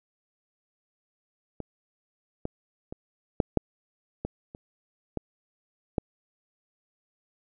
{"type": "clicks", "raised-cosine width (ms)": 2, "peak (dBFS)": [-21, -17, -23, -7, -7, -17, -28, -16, -11], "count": 9, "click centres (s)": [1.603, 2.454, 2.925, 3.402, 3.573, 4.25, 4.549, 5.173, 5.982], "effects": []}